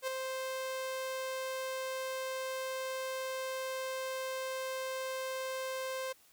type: tone with ADSR envelope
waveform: sawtooth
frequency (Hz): 523.3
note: C5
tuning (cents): 0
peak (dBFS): -27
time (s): 0.02-6.13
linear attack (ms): 56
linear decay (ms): 5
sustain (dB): -5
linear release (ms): 12
effects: white hiss -64 dBFS RMS until 6.32 s